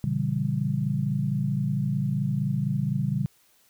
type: chord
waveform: sine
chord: A# diminished seventh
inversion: none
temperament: equal with one note detuned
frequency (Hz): 116.54 / 140.53 / 164.81 / 196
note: A#2 / C#3 / E3 / G3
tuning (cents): 0 / +24 / 0 / 0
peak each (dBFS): -31 / -26 / -32 / -29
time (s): 0.04-3.26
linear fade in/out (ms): 0
effects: white hiss -62 dBFS RMS until 3.69 s